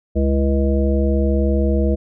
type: harmonic tone with a mistuned harmonic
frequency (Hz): 69.3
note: C#2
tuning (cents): 0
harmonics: 1 / 3 / 5 / 7 / 9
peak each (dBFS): -16 / -21 / -23 / -24 / -26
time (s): 0.15-1.96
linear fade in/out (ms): 20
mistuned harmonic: 5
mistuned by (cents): -66
effects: none